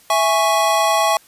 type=chord; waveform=square; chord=C# minor; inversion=first; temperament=equal; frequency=659.3 / 830.6 / 1108.7 Hz; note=E5 / G#5 / C#6; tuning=0 / 0 / 0 cents; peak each=-19 dBFS; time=0.1-1.17 s; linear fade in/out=2 ms; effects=white hiss -50 dBFS RMS until 1.27 s + resampled to 32000 Hz